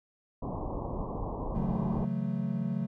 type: low-pass noise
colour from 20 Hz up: pink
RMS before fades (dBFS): -35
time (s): 0.42-2.05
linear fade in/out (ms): 5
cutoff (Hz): 1100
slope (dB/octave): 96
type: chord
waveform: triangle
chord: F# minor seventh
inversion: second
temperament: equal with one note detuned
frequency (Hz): 138.59 / 166.34 / 185 / 220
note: C#3 / E3 / F#3 / A3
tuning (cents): 0 / +16 / 0 / 0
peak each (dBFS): -33 / -37 / -31 / -32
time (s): 1.54-2.87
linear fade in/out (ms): 20
effects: none